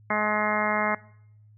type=harmonic tone; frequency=211.6 Hz; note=G#3; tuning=33 cents sharp; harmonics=1 / 2 / 3 / 4 / 5 / 6 / 7 / 8 / 9 / 10; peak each=-31 / -36 / -30 / -31 / -31 / -31 / -36 / -34 / -35 / -30 dBFS; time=0.1-0.95 s; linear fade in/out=5 ms; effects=noise-tail reverb RT60 0.7 s tail -21 dB re dry + added 106 Hz sine -51 dBFS peak until 1.57 s